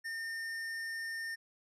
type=tone with tanh clipping; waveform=sine; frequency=1816 Hz; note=A#6; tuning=46 cents flat; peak=-39 dBFS; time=0.04-1.36 s; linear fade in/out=20 ms; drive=14 dB; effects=resampled to 32000 Hz